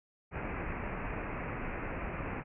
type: low-pass noise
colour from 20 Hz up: pink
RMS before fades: -38 dBFS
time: 0.31-2.44 s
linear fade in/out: 50 ms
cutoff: 2600 Hz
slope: 96 dB/octave
effects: none